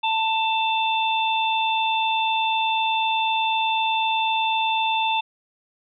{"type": "harmonic tone", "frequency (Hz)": 888, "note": "A5", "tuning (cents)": 16, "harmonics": [1, 3, 4], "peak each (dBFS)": [-21, -26, -27], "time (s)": [0.03, 5.21], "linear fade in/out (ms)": 10, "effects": []}